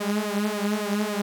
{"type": "tone with flanger", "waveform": "sawtooth", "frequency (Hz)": 207.7, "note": "G#3", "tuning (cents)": 0, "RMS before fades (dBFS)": -26, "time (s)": [0, 1.22], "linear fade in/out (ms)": 10, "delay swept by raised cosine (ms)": [1.6, 5.6], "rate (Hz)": 3.6, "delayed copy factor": 0.9, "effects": []}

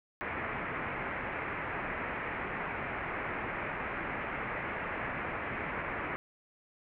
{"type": "low-pass noise", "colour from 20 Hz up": "white", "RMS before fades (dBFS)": -37, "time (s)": [0.21, 6.16], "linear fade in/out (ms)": 0, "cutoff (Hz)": 2300, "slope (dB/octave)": 48, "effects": []}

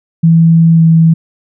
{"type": "tone with pitch glide", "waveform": "sine", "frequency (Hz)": [164.81, 163.2], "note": ["E3", "E3"], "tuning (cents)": [0, -17], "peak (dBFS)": -3, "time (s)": [0.23, 1.14], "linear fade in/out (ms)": 10, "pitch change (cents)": -17, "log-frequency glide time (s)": [0.75, 0.81], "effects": []}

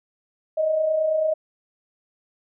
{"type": "tone pair together", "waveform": "sine", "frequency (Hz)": [600, 629.1], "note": ["D5", "D#5"], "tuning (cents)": [37, 19], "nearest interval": "minor second", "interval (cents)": 82, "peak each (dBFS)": [-29, -19], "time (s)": [0.57, 1.34], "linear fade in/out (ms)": 10, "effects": []}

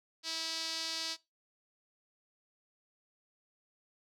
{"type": "tone with band-pass filter", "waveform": "sawtooth", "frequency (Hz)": 324.9, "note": "E4", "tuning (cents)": -25, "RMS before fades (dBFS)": -38, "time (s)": [0.23, 1.17], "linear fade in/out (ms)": 50, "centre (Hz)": 4600, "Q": 3.3, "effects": ["noise-tail reverb RT60 0.2 s tail -19 dB re dry"]}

